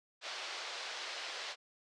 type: band-pass noise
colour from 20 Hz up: white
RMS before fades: -43 dBFS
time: 0.21-1.56 s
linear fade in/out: 50 ms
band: 460 to 4900 Hz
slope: 24 dB/octave
effects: resampled to 22050 Hz